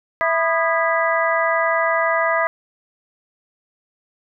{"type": "harmonic tone with a mistuned harmonic", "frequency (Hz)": 329.6, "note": "E4", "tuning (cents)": 0, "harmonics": [2, 3, 4, 5, 6], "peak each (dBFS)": [-20, -24, -22, -24, -23], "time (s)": [0.21, 2.47], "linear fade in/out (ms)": 0, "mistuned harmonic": 4, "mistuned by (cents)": -120, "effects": []}